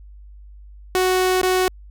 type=tone with dropouts; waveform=sawtooth; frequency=370 Hz; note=F#4; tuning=in tune; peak=-12 dBFS; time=0.95-1.68 s; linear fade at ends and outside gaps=0 ms; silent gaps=1.415-1.431 s; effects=added 50 Hz sine -39 dBFS peak until 1.9 s